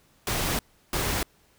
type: noise bursts at uneven times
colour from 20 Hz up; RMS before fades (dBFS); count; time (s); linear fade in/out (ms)
pink; -27; 2; 0.27-0.59 / 0.93-1.23; 2
effects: pink hiss -62 dBFS RMS until 1.58 s